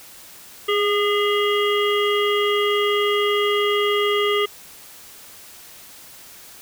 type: harmonic tone with a mistuned harmonic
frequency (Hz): 407.7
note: G#4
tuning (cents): -32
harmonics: 1 / 3 / 5 / 7 / 8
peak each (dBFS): -19 / -24 / -26 / -27 / -28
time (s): 0.68-4.46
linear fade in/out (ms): 10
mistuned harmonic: 1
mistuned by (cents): +24
effects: white hiss -43 dBFS RMS until 6.61 s